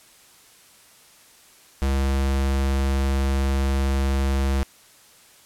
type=tone; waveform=square; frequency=67.8 Hz; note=C#2; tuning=38 cents flat; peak=-20 dBFS; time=1.82-4.63 s; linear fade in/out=0 ms; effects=white hiss -52 dBFS RMS until 5.45 s + low-pass 12000 Hz 12 dB/octave